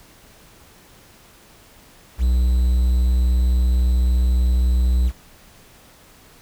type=tone with quantisation; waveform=triangle; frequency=61.74 Hz; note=B1; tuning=in tune; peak=-12 dBFS; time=2.18-5.12 s; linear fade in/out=50 ms; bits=7; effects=pink hiss -49 dBFS RMS until 6.41 s